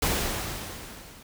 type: noise with level ramp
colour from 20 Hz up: pink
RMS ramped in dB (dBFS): -24 to -49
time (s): 0.02-1.23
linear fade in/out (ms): 5
effects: none